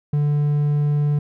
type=tone; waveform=triangle; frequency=146.83 Hz; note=D3; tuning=in tune; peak=-14 dBFS; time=0.13-1.19 s; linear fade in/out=5 ms; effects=none